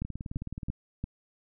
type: two click trains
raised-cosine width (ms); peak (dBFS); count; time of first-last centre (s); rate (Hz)
5; -20 / -24; 4 / 13; 0.02-1.04 / 0.05-0.685; 2.94 / 18.9
effects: none